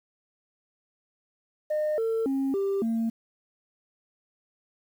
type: tone with pitch steps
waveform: sine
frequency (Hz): 609 / 450.4 / 270.7 / 393.9 / 227.3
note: D#5 / A4 / C#4 / G4 / A#3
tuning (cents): -37 / +40 / -41 / +8 / -43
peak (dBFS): -22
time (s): 1.7-3.1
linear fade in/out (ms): 10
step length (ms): 280
effects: tanh soft clip ceiling -22 dBFS + 9-bit